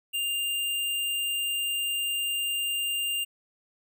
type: tone with sample-and-hold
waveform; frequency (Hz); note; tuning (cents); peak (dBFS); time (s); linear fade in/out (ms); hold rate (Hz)
sine; 2800; F7; +4; -26; 0.13-3.25; 20; 11025
effects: none